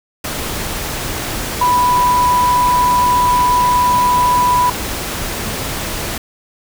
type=tone in noise; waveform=sine; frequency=987.8 Hz; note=B5; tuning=in tune; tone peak=-10 dBFS; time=1.61-4.7 s; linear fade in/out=5 ms; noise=pink; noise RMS=-22 dBFS; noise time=0.24-6.18 s; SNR=+9 dB; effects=none